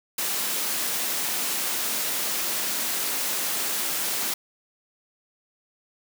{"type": "high-pass noise", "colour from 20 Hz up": "white", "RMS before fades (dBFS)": -27, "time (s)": [0.18, 4.34], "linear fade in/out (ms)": 5, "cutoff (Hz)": 170, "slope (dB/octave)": 24, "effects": []}